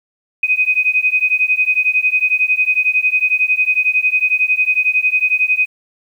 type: beating tone pair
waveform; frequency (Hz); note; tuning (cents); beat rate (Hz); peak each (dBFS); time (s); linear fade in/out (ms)
sine; 2501 / 2512; D#7 / D#7; +8 / +16; 11; -15; 0.43-5.66; 5
effects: 8-bit

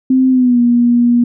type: tone with pitch glide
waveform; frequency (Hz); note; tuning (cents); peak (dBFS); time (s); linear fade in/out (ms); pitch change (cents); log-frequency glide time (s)
sine; 260 to 239.8; C4 to A#3; -11 to +49; -7; 0.1-1.24; 5; -140; 0.3-0.6
effects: none

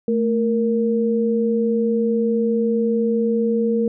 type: tone pair together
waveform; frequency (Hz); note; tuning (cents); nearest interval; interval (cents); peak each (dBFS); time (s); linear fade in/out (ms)
sine; 221.5 / 466.2; A3 / A#4; +12 / 0; octave + minor second; 1288; -19; 0.08-3.88; 2
effects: none

